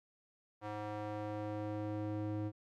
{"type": "tone with band-pass filter sweep", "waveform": "square", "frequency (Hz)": 105.5, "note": "G#2", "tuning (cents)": 28, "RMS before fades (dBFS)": -40, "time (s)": [0.61, 2.52], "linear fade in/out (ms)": 50, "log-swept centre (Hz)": [820, 280], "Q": 1.1, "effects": []}